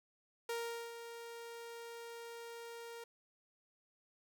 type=tone with ADSR envelope; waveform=sawtooth; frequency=466.2 Hz; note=A#4; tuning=in tune; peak=-33 dBFS; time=0.49-3.04 s; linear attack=4 ms; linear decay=420 ms; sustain=-10 dB; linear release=4 ms; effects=none